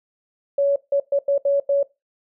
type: tone bursts at uneven times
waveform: sine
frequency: 562 Hz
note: C#5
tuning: 24 cents sharp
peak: -15 dBFS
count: 6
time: 0.58-0.76 / 0.92-1 / 1.12-1.19 / 1.28-1.38 / 1.45-1.6 / 1.69-1.83 s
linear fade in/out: 5 ms
effects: noise-tail reverb RT60 0.2 s tail -18 dB re dry